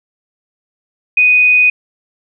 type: tone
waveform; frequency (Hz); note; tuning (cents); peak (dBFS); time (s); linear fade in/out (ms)
sine; 2489; D#7; 0; -6; 1.17-1.7; 5
effects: none